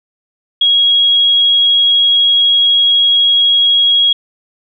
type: tone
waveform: sine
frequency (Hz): 3304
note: G#7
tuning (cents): -10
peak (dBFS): -7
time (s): 0.61-4.13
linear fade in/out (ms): 5
effects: none